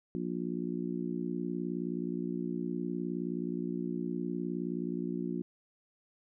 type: harmonic tone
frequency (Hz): 59.3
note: A#1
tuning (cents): +30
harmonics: 3 / 4 / 5 / 6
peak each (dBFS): -37 / -38 / -38 / -39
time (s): 0.15-5.42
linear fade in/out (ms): 0
effects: none